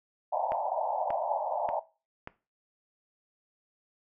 white band-pass noise, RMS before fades -31 dBFS, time 0.32-1.8 s, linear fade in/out 10 ms, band 570 to 930 Hz, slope 96 dB/octave
click train, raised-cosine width 0.5 ms, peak -23 dBFS, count 4, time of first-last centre 0.52-2.274 s, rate 1.71 Hz
effects noise-tail reverb RT60 0.3 s tail -17 dB re dry

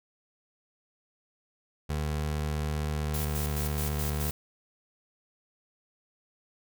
25% pulse tone with pitch glide, 75.5 to 74.16 Hz, D2 to D2, +48 to +17 cents, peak -25 dBFS, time 1.89-4.31 s, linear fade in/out 10 ms, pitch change -31 cents, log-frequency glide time 3.02-3.43 s
blue noise with tremolo, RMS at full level -36 dBFS, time 3.14-4.31 s, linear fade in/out 2 ms, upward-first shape square, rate 4.7 Hz, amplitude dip 60%
effects none

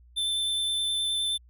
square tone with vibrato, 3539 Hz, A7, 9 cents sharp, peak -26 dBFS, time 0.16-1.38 s, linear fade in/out 20 ms, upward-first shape sine, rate 9.6 Hz, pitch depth 9 cents each way, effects added 60 Hz sine -52 dBFS peak until 1.49 s

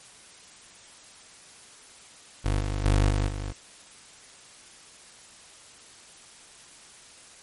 25% pulse tone with level steps, 50.1 Hz, G1, 38 cents sharp, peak -19 / -23 / -15 / -19 / -27 dBFS, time 2.44-3.53 s, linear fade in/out 20 ms, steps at 2.59 / 2.84 / 3.09 / 3.27 s, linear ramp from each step 20 ms, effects white hiss -50 dBFS RMS until 7.42 s + MP3 48 kbps

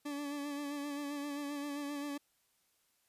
40% pulse tone with vibrato, 287.7 Hz, D4, 36 cents flat, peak -37 dBFS, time 0.05-2.18 s, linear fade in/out 10 ms, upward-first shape sine, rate 7.6 Hz, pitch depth 36 cents each way, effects white hiss -75 dBFS RMS until 3.08 s + resampled to 32000 Hz

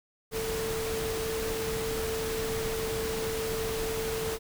sine tone in noise, 445.8 Hz, A4, 23 cents sharp, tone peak -31 dBFS, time 0.31-4.39 s, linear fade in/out 50 ms, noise pink, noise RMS -35 dBFS, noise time 0.31-4.39 s, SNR +1 dB, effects none

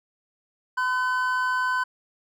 triangle tone pair together, 1014 / 1514 Hz, B5 / F#6, +45 / +39 cents, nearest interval perfect fifth, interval 694 cents, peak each -23 dBFS, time 0.77-1.84 s, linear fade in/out 10 ms, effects none

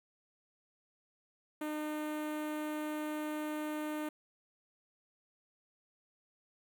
sawtooth tone with notch filter, 304 Hz, D#4, 40 cents flat, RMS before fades -38 dBFS, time 1.61-4.09 s, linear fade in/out 5 ms, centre 5100 Hz, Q 0.71, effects 12-bit

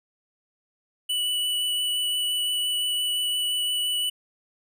square tone with vibrato, 2960 Hz, F#7, in tune, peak -24 dBFS, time 1.09-4.1 s, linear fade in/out 10 ms, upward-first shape triangle, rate 5.8 Hz, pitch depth 12 cents each way, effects none

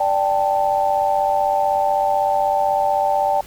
sine chord, D suspended fourth, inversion none, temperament equal, 587.3 / 784 / 880 Hz, D5 / G5 / A5, 0 / 0 / 0 cents, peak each -21 / -18 / -21 dBFS, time 0-3.41 s, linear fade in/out 5 ms, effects pink hiss -42 dBFS RMS until 3.46 s

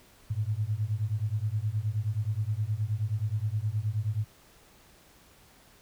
sine beating tone pair, 102.2 / 111.7 Hz, G#2 / A2, -27 / +27 cents, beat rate 9.5 Hz, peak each -30 dBFS, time 0.3-4.25 s, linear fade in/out 10 ms, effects pink hiss -58 dBFS RMS until 5.81 s

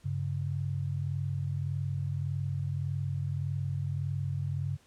sine tone pair together, 97.99 / 139.7 Hz, G2 / C#3, 0 / +14 cents, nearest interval tritone, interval 614 cents, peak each -33 / -32 dBFS, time 0.04-4.77 s, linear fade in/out 20 ms, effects pink hiss -63 dBFS RMS until 4.86 s + low-pass 10000 Hz 12 dB/octave

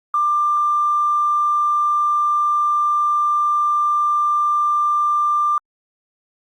triangle tone with tanh clipping, 1189 Hz, D6, 21 cents sharp, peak -14 dBFS, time 0.14-5.58 s, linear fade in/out 2 ms, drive 2 dB, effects Opus 48 kbps

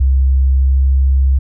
sine tone with pitch glide, 66.4 to 66.9 Hz, C2 to C2, +26 to +39 cents, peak -8 dBFS, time 0-1.39 s, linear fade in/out 10 ms, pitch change +13 cents, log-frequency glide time 0.58-0.84 s, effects none

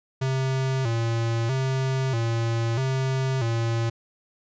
square tone with vibrato, 123.47 Hz, B2, in tune, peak -23 dBFS, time 0.21-3.9 s, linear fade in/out 10 ms, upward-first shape square, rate 0.78 Hz, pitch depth 120 cents each way, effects resampled to 16000 Hz

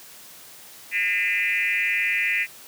sine tone with frequency modulation, 2217 Hz, C#7, in tune, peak -20 dBFS, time 0.91-2.47 s, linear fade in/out 50 ms, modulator 195 Hz, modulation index 2, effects white hiss -45 dBFS RMS until 2.67 s + high-pass 100 Hz 12 dB/octave

